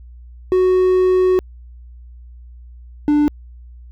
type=tone pair in turn; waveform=triangle; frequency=369.7 / 295.7 Hz; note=F#4 / D4; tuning=-1 / +12 cents; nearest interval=major third; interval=387 cents; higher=first; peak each=-9 dBFS; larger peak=neither; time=0.52-1.39 / 3.08-3.28 s; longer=first; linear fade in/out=0 ms; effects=added 60 Hz sine -36 dBFS peak until 3.91 s